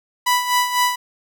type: tone with tremolo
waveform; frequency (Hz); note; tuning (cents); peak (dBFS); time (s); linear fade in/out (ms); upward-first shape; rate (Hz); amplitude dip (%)
sawtooth; 988; B5; 0; -10; 0.26-0.96; 10; sine; 4; 65
effects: none